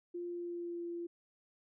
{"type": "tone with pitch glide", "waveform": "sine", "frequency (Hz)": [349.2, 343.2], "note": ["F4", "F4"], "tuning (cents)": [0, -30], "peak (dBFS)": -38, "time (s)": [0.14, 1.07], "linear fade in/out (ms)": 10, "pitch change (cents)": -30, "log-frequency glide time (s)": [0.27, 0.85], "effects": []}